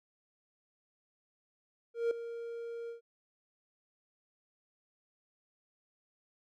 triangle tone with ADSR envelope, 466.2 Hz, A#4, in tune, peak -24 dBFS, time 1.94-3.01 s, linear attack 170 ms, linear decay 3 ms, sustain -13 dB, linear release 120 ms, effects none

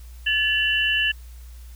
sine tone cluster, 1727 / 2735 / 2973 Hz, A6 / F7 / F#7, -33 / -37 / +8 cents, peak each -23 dBFS, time 0.26-1.12 s, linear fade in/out 10 ms, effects added 60 Hz sine -38 dBFS peak until 1.75 s + white hiss -54 dBFS RMS until 1.75 s

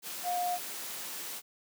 sine tone in noise, 713 Hz, F5, 36 cents sharp, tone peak -29 dBFS, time 0.23-0.59 s, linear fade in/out 50 ms, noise white, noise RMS -40 dBFS, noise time 0.02-1.42 s, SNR +8 dB, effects high-pass 200 Hz 12 dB/octave

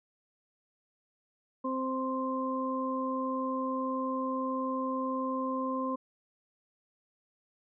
harmonic tone, 261.6 Hz, C4, in tune, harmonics 1 / 2 / 4, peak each -33 / -36 / -34 dBFS, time 1.64-5.96 s, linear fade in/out 10 ms, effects none

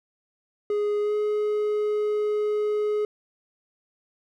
triangle tone with pitch glide, 415.3 to 420.9 Hz, G#4 to G#4, 0 to +23 cents, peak -20 dBFS, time 0.7-3.05 s, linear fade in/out 2 ms, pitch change +23 cents, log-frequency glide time 1.01-1.14 s, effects none

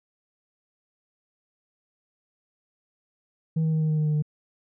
sine tone with pitch steps, 160.4 / 158.92 / 157.46 / 156.01 / 154.58 / 153.16 / 151.75 / 150.35 Hz, E3 / D#3 / D#3 / D#3 / D#3 / D#3 / D#3 / D3, -47 / +37 / +21 / +5 / -11 / -27 / -43 / +41 cents, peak -18 dBFS, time 3.56-4.224 s, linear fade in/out 10 ms, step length 83 ms, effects tanh soft clip ceiling -20 dBFS

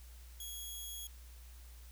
10% pulse tone, 3322 Hz, G#7, in tune, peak -35 dBFS, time 0.4-1.07 s, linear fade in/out 2 ms, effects added 60 Hz sine -51 dBFS peak until 1.91 s + white hiss -62 dBFS RMS until 1.91 s

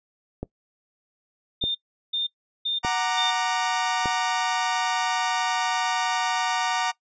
click train, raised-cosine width 2 ms, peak -16 dBFS, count 4, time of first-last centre 0.43-4.058 s, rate 0.827 Hz
sine tone bursts, 3619 Hz, A7, 48 cents sharp, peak -23 dBFS, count 4, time 1.61-3.31 s, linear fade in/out 10 ms, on 140 ms, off 380 ms
sawtooth chord, Gb augmented, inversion none, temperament equal with one note detuned, 740 / 932.3 / 1185.6 Hz, Gb5 / Bb5 / D6, 0 / 0 / +16 cents, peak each -23 / -22 / -26 dBFS, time 2.83-6.92 s, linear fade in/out 20 ms
effects noise-tail reverb RT60 0.1 s tail -21 dB re dry + resampled to 16000 Hz

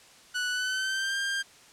sawtooth tone with pitch glide, 1480 to 1595.4 Hz, F#6 to G6, 0 to +30 cents, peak -24 dBFS, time 0.34-1.43 s, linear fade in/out 20 ms, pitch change +130 cents, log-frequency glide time 0.5-1.18 s, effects white hiss -54 dBFS RMS until 1.72 s + low-pass 8000 Hz 12 dB/octave

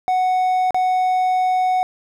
triangle tone with dropouts, 740 Hz, F#5, in tune, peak -13 dBFS, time 0.08-1.83 s, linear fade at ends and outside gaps 0 ms, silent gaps 0.707-0.745 s, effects none

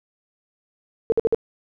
sine tone bursts, 453.2 Hz, A#4, 49 cents flat, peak -14 dBFS, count 4, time 1.1-1.346 s, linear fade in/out 0 ms, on 21 ms, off 54 ms, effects none

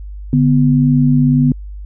sine tone pair together, 146.47 / 248.4 Hz, D3 / B3, -4 / +10 cents, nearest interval major sixth, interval 914 cents, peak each -11 dBFS, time 0.33-1.52 s, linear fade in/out 2 ms, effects added 50 Hz sine -26 dBFS peak until 1.85 s

